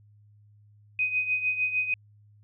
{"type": "tone with tremolo", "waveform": "sine", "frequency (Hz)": 2504, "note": "D#7", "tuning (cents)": 10, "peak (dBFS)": -21, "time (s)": [0.99, 1.94], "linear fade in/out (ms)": 2, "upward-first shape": "triangle", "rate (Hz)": 6.6, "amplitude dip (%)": 75, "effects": ["added 104 Hz sine -54 dBFS peak until 2.43 s"]}